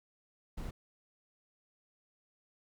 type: noise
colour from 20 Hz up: brown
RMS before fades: -40 dBFS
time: 0.57-0.71 s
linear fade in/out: 10 ms
effects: none